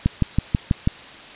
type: click train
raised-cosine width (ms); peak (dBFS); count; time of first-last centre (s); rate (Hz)
5; -4; 6; 0.06-0.874; 6.14
effects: white hiss -40 dBFS RMS until 1.35 s + resampled to 8000 Hz